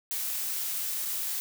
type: noise with dropouts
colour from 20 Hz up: blue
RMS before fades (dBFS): -32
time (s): 0.11-1.4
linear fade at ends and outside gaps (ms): 0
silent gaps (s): 1.052-1.056
effects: none